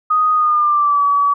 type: tone with pitch glide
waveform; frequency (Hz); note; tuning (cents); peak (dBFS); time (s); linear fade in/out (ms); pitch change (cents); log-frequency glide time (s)
sine; 1244.5 to 1141.2; D#6 to C#6; 0 to +50; -11; 0.1-1.34; 10; -150; 0.34-1.04
effects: none